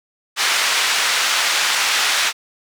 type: band-pass noise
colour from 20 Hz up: pink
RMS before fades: -18 dBFS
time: 0.36-2.33 s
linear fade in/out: 50 ms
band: 1400 to 6400 Hz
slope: 12 dB/octave
effects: none